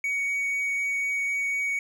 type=tone with vibrato; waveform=triangle; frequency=2245 Hz; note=C#7; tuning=21 cents sharp; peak=-23 dBFS; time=0.04-1.79 s; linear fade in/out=2 ms; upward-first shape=sine; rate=4 Hz; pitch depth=8 cents each way; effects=none